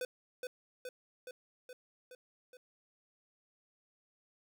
square tone with echo, 503 Hz, B4, 32 cents sharp, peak -36 dBFS, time 0.01-0.05 s, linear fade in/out 2 ms, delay 420 ms, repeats 6, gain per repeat -3 dB, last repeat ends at 2.57 s, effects none

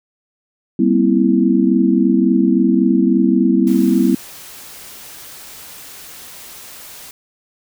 sine chord, C dominant seventh, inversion second, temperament equal with one note detuned, 196 / 238 / 261.6 / 329.6 Hz, G3 / Bb3 / C4 / E4, 0 / +36 / 0 / 0 cents, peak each -16 dBFS, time 0.79-4.15 s, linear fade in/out 5 ms
white noise, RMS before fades -36 dBFS, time 3.67-7.11 s, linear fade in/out 2 ms
effects none

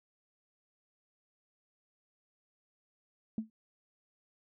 sine tone with exponential decay, 220 Hz, A3, in tune, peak -27 dBFS, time 3.38-3.5 s, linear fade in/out 2 ms, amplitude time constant 24 ms, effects tanh soft clip ceiling -25 dBFS

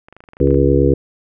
clicks, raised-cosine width 0.5 ms, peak -25 dBFS, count 12, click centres 0.085 / 0.126 / 0.166 / 0.205 / 0.239 / 0.288 / 0.334 / 0.369 / 0.402 / 0.473 / 0.507 / 0.544 s
harmonic tone, 69.3 Hz, C#2, in tune, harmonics 1 / 2 / 4 / 5 / 6 / 7, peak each -17 / -17 / -17 / -17 / -17 / -17 dBFS, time 0.4-0.94 s, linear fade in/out 5 ms
effects none

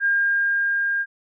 sine tone with level ramp, 1610 Hz, G6, 46 cents sharp, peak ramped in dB -16 to -20 dBFS, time 0-1.06 s, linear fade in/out 50 ms, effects none

